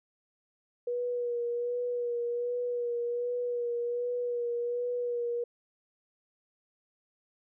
sine tone with vibrato, 482.1 Hz, B4, 42 cents flat, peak -29 dBFS, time 0.87-5.44 s, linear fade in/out 5 ms, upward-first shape sine, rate 1.3 Hz, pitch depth 25 cents each way, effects none

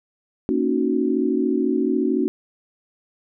sine chord, D# minor seventh, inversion second, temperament equal, 233.1 / 277.2 / 311.1 / 370 Hz, A#3 / C#4 / D#4 / F#4, 0 / 0 / 0 / 0 cents, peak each -24 / -22 / -25 / -23 dBFS, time 0.49-2.28 s, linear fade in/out 0 ms, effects none

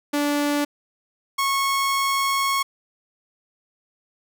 sawtooth tone pair in turn, 290.6 / 1097.2 Hz, D4 / C#6, -18 / -18 cents, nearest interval octave + major seventh, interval 2300 cents, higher second, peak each -16 dBFS, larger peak neither, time 0.13-0.65 / 1.38-2.63 s, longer second, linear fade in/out 10 ms, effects none

